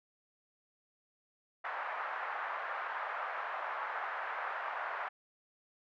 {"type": "band-pass noise", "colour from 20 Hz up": "white", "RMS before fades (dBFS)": -39, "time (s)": [1.64, 5.09], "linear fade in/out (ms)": 10, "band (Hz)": [680, 1600], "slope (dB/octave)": 24, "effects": []}